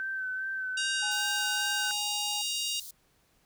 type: tone with vibrato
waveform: sine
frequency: 1538 Hz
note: G6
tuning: 33 cents flat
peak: -31 dBFS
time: 0-1.91 s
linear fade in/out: 0 ms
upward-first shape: sine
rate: 2.5 Hz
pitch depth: 27 cents each way
type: harmonic tone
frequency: 941 Hz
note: A#5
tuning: 16 cents sharp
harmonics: 3 / 4 / 5 / 6 / 7 / 8 / 9 / 10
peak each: -34 / -36 / -38 / -40 / -41 / -42 / -43 / -44 dBFS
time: 0.77-2.8 s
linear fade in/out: 5 ms
type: tone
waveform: triangle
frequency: 830.6 Hz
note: G#5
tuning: in tune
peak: -36 dBFS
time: 1.02-2.42 s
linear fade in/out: 10 ms
type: high-pass noise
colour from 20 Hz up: white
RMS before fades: -44 dBFS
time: 1.11-2.91 s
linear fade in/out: 5 ms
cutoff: 3700 Hz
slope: 48 dB/octave
effects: pink hiss -68 dBFS RMS until 3.45 s